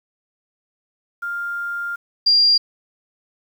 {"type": "tone pair in turn", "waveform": "sine", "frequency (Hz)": [1400, 4780], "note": ["F6", "D8"], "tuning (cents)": [4, 30], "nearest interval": "octave + major sixth", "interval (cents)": 2126, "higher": "second", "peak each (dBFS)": [-23, -11], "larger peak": "second", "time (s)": [[1.22, 1.96], [2.26, 2.58]], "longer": "first", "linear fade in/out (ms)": 10, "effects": ["8-bit"]}